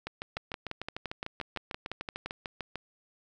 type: two click trains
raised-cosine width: 0.3 ms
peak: -20 / -19 dBFS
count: 19 / 12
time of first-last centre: 0.07-2.757 / 0.37-2.26 s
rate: 6.7 / 5.82 Hz
effects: none